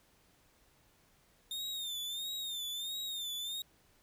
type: tone with vibrato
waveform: 40% pulse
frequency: 3637 Hz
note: A#7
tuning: 43 cents flat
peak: -36 dBFS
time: 1.51-3.62 s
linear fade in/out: 2 ms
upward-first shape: sine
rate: 1.5 Hz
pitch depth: 85 cents each way
effects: pink hiss -68 dBFS RMS until 4.02 s